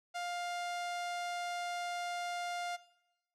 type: tone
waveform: sawtooth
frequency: 703 Hz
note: F5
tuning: 11 cents sharp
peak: -33 dBFS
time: 0.14-2.77 s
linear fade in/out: 20 ms
effects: noise-tail reverb RT60 0.9 s tail -18 dB re dry + low-pass 8000 Hz 12 dB/octave